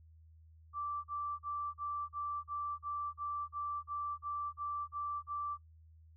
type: tone bursts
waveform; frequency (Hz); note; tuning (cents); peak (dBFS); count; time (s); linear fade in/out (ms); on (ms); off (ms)
sine; 1169; D6; -8; -36; 14; 0.73-5.577; 50; 310; 39
effects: noise-tail reverb RT60 0.1 s tail -17 dB re dry + added 80 Hz sine -57 dBFS peak until 6.16 s